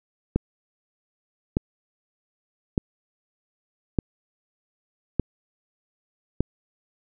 click train, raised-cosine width 3 ms, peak -7 dBFS, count 6, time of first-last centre 0.36-6.406 s, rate 0.827 Hz, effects none

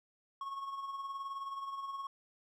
triangle tone with tremolo, 1097 Hz, C#6, 18 cents flat, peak -35 dBFS, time 0.41-2.07 s, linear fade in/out 2 ms, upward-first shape sine, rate 19 Hz, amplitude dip 50%, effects none

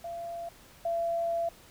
sine tone pair in turn, 682 / 675.7 Hz, F5 / E5, -41 / +43 cents, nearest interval unison, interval 16 cents, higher first, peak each -35 / -27 dBFS, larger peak second, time 0.04-0.49 / 0.85-1.49 s, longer second, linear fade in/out 5 ms, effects pink hiss -55 dBFS RMS until 1.7 s

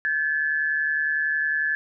sine tone pair together, 1568 / 1718.9 Hz, G6 / A6, 0 / -41 cents, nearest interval major second, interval 159 cents, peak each -28 / -22 dBFS, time 0.05-1.75 s, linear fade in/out 0 ms, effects none

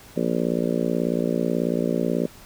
harmonic tone, 58.27 Hz, A#1, in tune, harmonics 3 / 4 / 5 / 6 / 7 / 8 / 9 / 10, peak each -27 / -26 / -29 / -30 / -29 / -31 / -31 / -32 dBFS, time 0.16-2.27 s, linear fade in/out 10 ms, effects pink hiss -47 dBFS RMS until 2.45 s

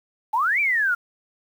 sine exponential two-way sweep, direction up then down, 828 to 2400 to 1374 Hz, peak -18 dBFS, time 0.33-0.95 s, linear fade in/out 10 ms, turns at 0.6 s, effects 8-bit

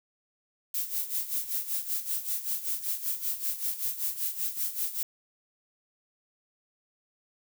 violet noise with tremolo, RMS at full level -29 dBFS, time 0.74-5.03 s, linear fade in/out 2 ms, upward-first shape sine, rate 5.2 Hz, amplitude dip 75%, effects none

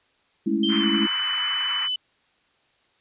sine chord, A major seventh, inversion third, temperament equal, 207.7 / 220 / 277.2 / 329.6 Hz, G#3 / A3 / C#4 / E4, 0 / 0 / 0 / 0 cents, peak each -25 / -27 / -27 / -24 dBFS, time 0.46-1.07 s, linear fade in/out 10 ms
sine tone with pitch glide, 3136 to 3003 Hz, G7 to F#7, 0 to +25 cents, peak -23 dBFS, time 0.63-1.96 s, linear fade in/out 5 ms, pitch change -75 cents, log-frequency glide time 0.79-0.86 s
white band-pass noise, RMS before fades -32 dBFS, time 0.68-1.89 s, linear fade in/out 50 ms, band 1000 to 2300 Hz, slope 48 dB/octave
effects white hiss -64 dBFS RMS until 3 s + resampled to 8000 Hz

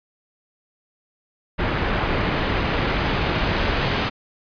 pink noise with low-pass filter sweep, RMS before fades -22 dBFS, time 1.58-4.1 s, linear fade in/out 20 ms, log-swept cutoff 2200 to 3500 Hz, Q 0.9, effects resampled to 11025 Hz

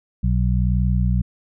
harmonic tone, 61.3 Hz, B1, 12 cents flat, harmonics 1 / 2 / 3, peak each -18 / -21 / -23 dBFS, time 0.23-1.22 s, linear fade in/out 10 ms, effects none

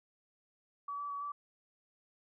sine tone with pitch steps, 1141 / 1153 / 1135 / 1157 Hz, C#6 / D6 / C#6 / D6, +50 / -32 / +41 / -26 cents, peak -37 dBFS, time 0.88-1.32 s, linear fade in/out 5 ms, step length 110 ms, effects none

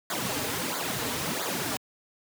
pink noise with flanger, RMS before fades -30 dBFS, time 0.1-1.77 s, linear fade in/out 2 ms, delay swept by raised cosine 0.35 to 5.75 ms, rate 1.5 Hz, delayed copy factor -0.8, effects high-pass 150 Hz 12 dB/octave

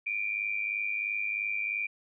sine tone pair together, 2331 / 2434 Hz, D7 / D#7, -14 / -39 cents, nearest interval minor second, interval 75 cents, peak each -32 / -32 dBFS, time 0.06-1.87 s, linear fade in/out 10 ms, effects none

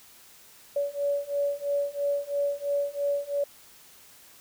sine beating tone pair, 568 / 571 Hz, C#5 / D5, +42 / -49 cents, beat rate 3 Hz, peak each -29 / -28 dBFS, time 0.76-3.44 s, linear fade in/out 5 ms, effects white hiss -53 dBFS RMS until 4.4 s

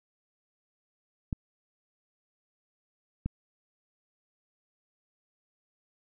clicks, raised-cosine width 5 ms, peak -18 dBFS, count 2, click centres 1.328 / 3.26 s, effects none

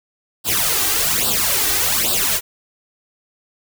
white noise with flanger, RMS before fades -18 dBFS, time 0.44-2.41 s, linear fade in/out 50 ms, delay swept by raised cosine 0.23 to 2.63 ms, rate 1.2 Hz, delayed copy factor +0.8, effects none

